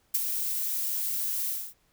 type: noise with ADSR envelope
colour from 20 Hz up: violet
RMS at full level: -23 dBFS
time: 0.14-1.74 s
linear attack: 9 ms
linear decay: 26 ms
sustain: -7 dB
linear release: 250 ms
effects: pink hiss -68 dBFS RMS until 1.92 s